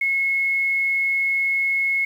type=tone with quantisation; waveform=sine; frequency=2178 Hz; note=C#7; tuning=31 cents flat; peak=-18 dBFS; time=0.01-2.05 s; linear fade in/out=5 ms; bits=8; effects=none